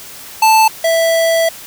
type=tone pair in turn; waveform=square; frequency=880 / 659.3 Hz; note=A5 / E5; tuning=0 / 0 cents; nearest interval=perfect fourth; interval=500 cents; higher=first; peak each=-7 / -11 dBFS; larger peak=first; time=0.42-0.68 / 0.84-1.49 s; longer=second; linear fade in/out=5 ms; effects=white hiss -33 dBFS RMS until 1.66 s